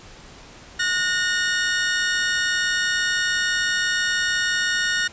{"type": "tone pair together", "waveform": "sawtooth", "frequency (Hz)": [1454, 1839], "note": ["F#6", "A#6"], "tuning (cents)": [-31, -24], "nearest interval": "major third", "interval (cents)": 407, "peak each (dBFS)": -19, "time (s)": [0.79, 5.08], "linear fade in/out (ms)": 10, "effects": ["pink hiss -44 dBFS RMS until 5.12 s", "resampled to 16000 Hz"]}